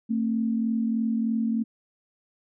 sine tone pair together, 224.9 / 268.1 Hz, A3 / C4, +38 / +42 cents, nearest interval minor third, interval 304 cents, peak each -23 / -31 dBFS, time 0.09-1.64 s, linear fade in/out 20 ms, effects none

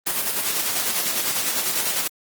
white noise with tremolo, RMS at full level -22 dBFS, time 0.06-2.08 s, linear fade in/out 10 ms, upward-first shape square, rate 10 Hz, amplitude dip 35%, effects high-pass 150 Hz 12 dB/octave + Opus 24 kbps

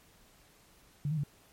sine tone with pitch steps, 145.4 / 157.6 / 144.3 Hz, D3 / D#3 / D3, -17 / +23 / -30 cents, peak -29 dBFS, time 1.05-1.236 s, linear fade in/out 2 ms, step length 62 ms, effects pink hiss -62 dBFS RMS until 1.52 s + MP3 64 kbps

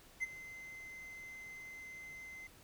triangle tone with ADSR envelope, 2064 Hz, C7, 24 cents flat, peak -30 dBFS, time 0.2-2.47 s, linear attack 31 ms, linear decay 23 ms, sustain -16 dB, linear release 4 ms, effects pink hiss -61 dBFS RMS until 2.63 s

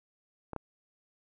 clicks, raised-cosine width 1 ms, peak -24 / -21 dBFS, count 2, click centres 0.533 / 0.563 s, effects none

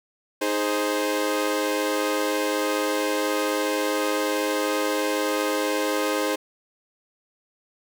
sawtooth chord, Ab major, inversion second, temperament equal, 311.1 / 415.3 / 523.3 Hz, Eb4 / Ab4 / C5, 0 / 0 / 0 cents, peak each -23 / -24 / -22 dBFS, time 0.41-6.36 s, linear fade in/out 10 ms, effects none

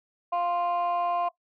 sine tone pair together, 698.5 / 1046.6 Hz, F5 / C6, 0 / 0 cents, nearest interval perfect fifth, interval 700 cents, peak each -24 / -27 dBFS, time 0.32-1.29 s, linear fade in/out 10 ms, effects noise-tail reverb RT60 0.1 s tail -17 dB re dry + tanh soft clip ceiling -21 dBFS

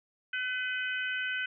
harmonic tone, 505 Hz, B4, 39 cents sharp, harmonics 3 / 4 / 5 / 6, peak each -32 / -41 / -38 / -40 dBFS, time 0.33-1.46 s, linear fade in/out 5 ms, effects none

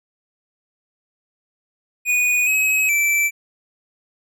square tone with pitch steps, 2469 / 2552 / 2328 Hz, D#7 / D#7 / D7, -14 / +43 / -16 cents, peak -16 dBFS, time 2.05-3.31 s, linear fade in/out 50 ms, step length 420 ms, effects none

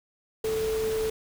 sine tone in noise, 440 Hz, A4, in tune, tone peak -25 dBFS, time 0.44-1.1 s, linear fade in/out 5 ms, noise pink, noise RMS -37 dBFS, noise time 0.44-1.1 s, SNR +9 dB, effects none

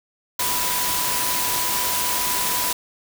sine tone in noise, 987.8 Hz, B5, in tune, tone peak -28 dBFS, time 0.39-2.73 s, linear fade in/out 5 ms, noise white, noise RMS -23 dBFS, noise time 0.39-2.73 s, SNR -8 dB, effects none

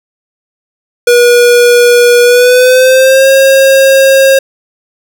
square tone with pitch glide, 482.8 to 538.8 Hz, B4 to C#5, -39 to -49 cents, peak -3 dBFS, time 1.07-4.39 s, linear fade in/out 5 ms, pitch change +190 cents, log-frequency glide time 2.22-3.28 s, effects none

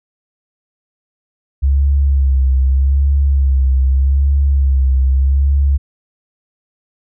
sine tone with vibrato, 67.8 Hz, C#2, 38 cents flat, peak -9 dBFS, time 1.62-5.78 s, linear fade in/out 20 ms, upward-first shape sine, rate 0.82 Hz, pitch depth 56 cents each way, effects none

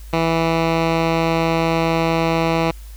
10% pulse tone with low-pass filter, 164.4 Hz, E3, 4 cents flat, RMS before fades -18 dBFS, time 0.13-2.71 s, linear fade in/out 2 ms, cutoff 3500 Hz, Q 0.89, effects added 52 Hz sine -33 dBFS peak until 2.96 s + white hiss -48 dBFS RMS until 2.96 s

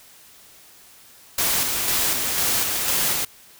white noise with tremolo, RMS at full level -21 dBFS, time 1.38-3.25 s, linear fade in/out 5 ms, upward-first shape square, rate 2 Hz, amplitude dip 30%, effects white hiss -49 dBFS RMS until 3.59 s

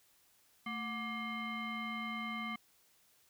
sine tone with frequency modulation, 1174.7 Hz, D6, in tune, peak -37 dBFS, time 0.66-2.56 s, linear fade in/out 5 ms, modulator 952 Hz, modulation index 1.5, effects white hiss -69 dBFS RMS until 3.29 s

